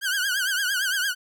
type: tone with vibrato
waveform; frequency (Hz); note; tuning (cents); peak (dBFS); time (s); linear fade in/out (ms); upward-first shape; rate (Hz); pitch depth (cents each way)
sawtooth; 1542; G6; -29; -19; 0.01-1.15; 50; triangle; 8.8; 140
effects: none